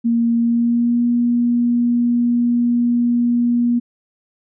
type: tone with pitch glide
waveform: sine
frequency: 233.1 to 239.5 Hz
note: A#3 to A#3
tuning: 0 to +47 cents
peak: -13 dBFS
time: 0.04-3.8 s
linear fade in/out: 20 ms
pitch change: +47 cents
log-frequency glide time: 0.37-1.05 s
effects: none